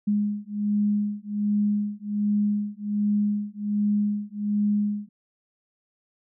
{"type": "beating tone pair", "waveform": "sine", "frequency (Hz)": [206.4, 207.7], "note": ["G#3", "G#3"], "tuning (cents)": [-10, 0], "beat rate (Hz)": 1.3, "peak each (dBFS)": [-25, -25], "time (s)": [0.07, 5.09], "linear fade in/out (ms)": 10, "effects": []}